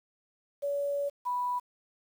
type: tone pair in turn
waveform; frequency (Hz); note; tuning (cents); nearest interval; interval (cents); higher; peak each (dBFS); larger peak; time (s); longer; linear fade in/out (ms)
sine; 568 / 984.7; C#5 / B5; +42 / -5; minor seventh; 953; second; -28; neither; 0.62-1.1 / 1.25-1.6; first; 20
effects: 9-bit